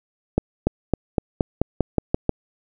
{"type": "accelerating click train", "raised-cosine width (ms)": 2, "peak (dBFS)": -4, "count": 10, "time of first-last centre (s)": [0.38, 2.293], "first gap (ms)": 290, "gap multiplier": 0.92, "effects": []}